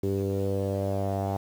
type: tone with low-pass filter sweep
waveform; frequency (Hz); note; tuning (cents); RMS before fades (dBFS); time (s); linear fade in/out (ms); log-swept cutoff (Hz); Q
sawtooth; 98; G2; 0; -28; 0.03-1.37; 5; 390 to 770; 5.1
effects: 8-bit